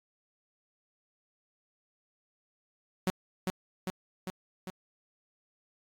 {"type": "tone with echo", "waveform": "sawtooth", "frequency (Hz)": 185.8, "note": "F#3", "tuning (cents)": 7, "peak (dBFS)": -22, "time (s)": [3.07, 3.1], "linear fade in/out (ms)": 0, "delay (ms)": 400, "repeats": 4, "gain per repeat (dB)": -3, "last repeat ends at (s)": 4.7, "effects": ["AAC 64 kbps"]}